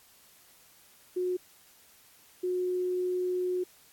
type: tone bursts at uneven times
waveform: sine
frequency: 363.4 Hz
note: F#4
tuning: 31 cents flat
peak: -27 dBFS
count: 2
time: 1.16-1.37 / 2.43-3.64 s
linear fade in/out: 10 ms
effects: white hiss -59 dBFS RMS until 3.92 s + AAC 64 kbps